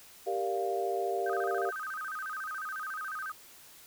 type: chord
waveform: sine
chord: G minor seventh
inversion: none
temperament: equal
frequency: 392 / 466.2 / 587.3 / 698.5 Hz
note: G4 / Bb4 / D5 / F5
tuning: 0 / 0 / 0 / 0 cents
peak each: -33 / -36 / -39 / -33 dBFS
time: 0.26-1.71 s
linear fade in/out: 20 ms
type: tone with vibrato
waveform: sine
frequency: 1394 Hz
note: F6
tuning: 4 cents flat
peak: -35 dBFS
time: 1.26-3.32 s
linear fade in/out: 5 ms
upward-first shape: square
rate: 14 Hz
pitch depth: 190 cents each way
effects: white hiss -54 dBFS RMS until 3.86 s